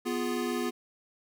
square chord, F diminished, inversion second, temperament equal, 246.9 / 349.2 / 415.3 Hz, Cb4 / F4 / Ab4, 0 / 0 / 0 cents, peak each -33 / -34 / -36 dBFS, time 0.05-0.71 s, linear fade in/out 20 ms, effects none

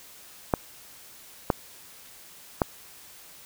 clicks, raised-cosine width 1 ms, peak -6 dBFS, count 3, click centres 0.538 / 1.502 / 2.618 s, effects white hiss -49 dBFS RMS until 3.45 s

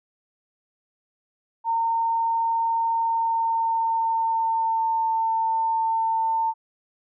sine tone with pitch glide, 914 to 899.3 Hz, A#5 to A5, -34 to +38 cents, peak -20 dBFS, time 1.64-6.54 s, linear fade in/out 50 ms, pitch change -28 cents, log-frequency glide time 2.94-5.06 s, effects none

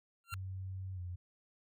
25% pulse tone with exponential growth, 1376 Hz, F6, 26 cents flat, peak -32 dBFS, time 0.24-0.34 s, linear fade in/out 0 ms, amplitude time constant 20 ms
sine tone with pitch glide, 94.5 to 89.2 Hz, F#2 to F2, +37 to +37 cents, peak -39 dBFS, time 0.32-1.16 s, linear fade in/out 10 ms, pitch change -100 cents, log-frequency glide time 0.94-1 s
effects MP3 96 kbps

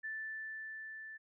sine tone with level ramp, 1760 Hz, A6, in tune, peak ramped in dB -38 to -46 dBFS, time 0.03-1.18 s, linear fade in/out 20 ms, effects none

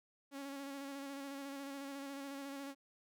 sawtooth tone with vibrato, 277.2 Hz, C#4, in tune, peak -40 dBFS, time 0.31-2.75 s, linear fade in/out 50 ms, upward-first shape square, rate 14 Hz, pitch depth 23 cents each way, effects none

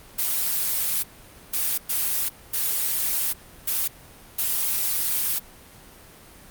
blue noise bursts at uneven times, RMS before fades -24 dBFS, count 6, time 0.18-1.03 / 1.53-1.78 / 1.89-2.29 / 2.53-3.33 / 3.67-3.88 / 4.38-5.39 s, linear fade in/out 10 ms, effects pink hiss -47 dBFS RMS until 6.5 s + Opus 32 kbps

